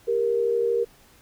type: tone pair together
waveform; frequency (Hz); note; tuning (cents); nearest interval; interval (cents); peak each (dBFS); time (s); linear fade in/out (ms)
sine; 395.9 / 468.5; G4 / A#4; +17 / +9; minor third; 292; -26 / -21; 0.07-0.85; 20
effects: pink hiss -55 dBFS RMS until 1.21 s